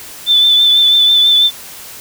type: tone with vibrato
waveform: sine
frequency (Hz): 3520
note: A7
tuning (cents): 0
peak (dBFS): -6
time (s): 0.26-1.51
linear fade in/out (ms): 50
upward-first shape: triangle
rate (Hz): 6.1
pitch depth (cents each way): 31
effects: white hiss -32 dBFS RMS until 2 s